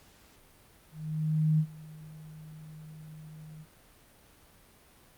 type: tone with ADSR envelope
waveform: sine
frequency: 155.56 Hz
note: D#3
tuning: in tune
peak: -21 dBFS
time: 0.91-3.66 s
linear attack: 680 ms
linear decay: 70 ms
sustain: -23 dB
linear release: 42 ms
effects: pink hiss -59 dBFS RMS until 5.17 s + Opus 48 kbps